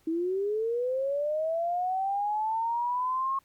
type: linear sweep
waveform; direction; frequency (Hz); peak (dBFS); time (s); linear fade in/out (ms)
sine; up; 316.6 to 1089; -26; 0.07-3.39; 5
effects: pink hiss -66 dBFS RMS until 3.44 s